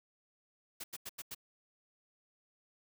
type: noise bursts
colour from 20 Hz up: white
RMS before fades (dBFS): -43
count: 5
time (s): 0.8-1.348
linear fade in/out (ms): 10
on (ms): 40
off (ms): 87
effects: none